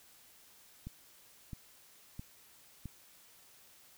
click train, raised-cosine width 5 ms, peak -30 dBFS, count 4, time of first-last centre 0.87-2.857 s, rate 1.51 Hz, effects white hiss -61 dBFS RMS until 3.97 s

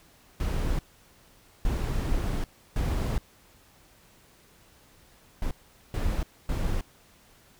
brown noise bursts at uneven times, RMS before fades -27 dBFS, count 6, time 0.4-0.79 / 1.65-2.44 / 2.76-3.18 / 5.42-5.51 / 5.94-6.23 / 6.49-6.81 s, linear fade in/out 2 ms, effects pink hiss -58 dBFS RMS until 7.59 s

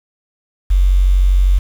sine tone with quantisation, 46.39 Hz, F#1, 5 cents sharp, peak -8 dBFS, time 0.7-1.59 s, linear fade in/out 10 ms, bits 6, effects none

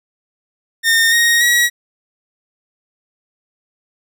sawtooth tone with pitch steps, 1825 / 1869.8 / 1915.7 Hz, A#6 / A#6 / A#6, -37 / +5 / +47 cents, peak -7 dBFS, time 0.83-1.7 s, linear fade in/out 50 ms, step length 290 ms, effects none

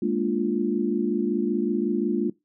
sine chord, Bb dominant seventh, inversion third, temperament equal, 207.7 / 233.1 / 293.7 / 349.2 Hz, Ab3 / Bb3 / D4 / F4, 0 / 0 / 0 / 0 cents, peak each -27 / -27 / -28 / -26 dBFS, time 0.02-2.3 s, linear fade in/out 5 ms, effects noise-tail reverb RT60 0.2 s tail -21 dB re dry

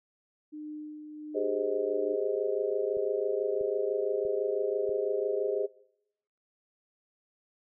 sine tone with tremolo, 302.8 Hz, D#4, 47 cents flat, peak -37 dBFS, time 0.52-2.16 s, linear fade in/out 20 ms, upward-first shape sine, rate 1.4 Hz, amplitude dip 45%
sine chord, Ab major seventh, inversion third, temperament just, 389.3 / 415.3 / 519.1 / 623 Hz, G4 / Ab4 / C5 / Eb5, -12 / 0 / -14 / +2 cents, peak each -33 / -30 / -34 / -35 dBFS, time 1.34-5.67 s, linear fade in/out 20 ms
click train, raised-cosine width 3 ms, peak -38 dBFS, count 4, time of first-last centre 2.97-4.893 s, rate 1.56 Hz
effects noise-tail reverb RT60 0.8 s tail -22 dB re dry

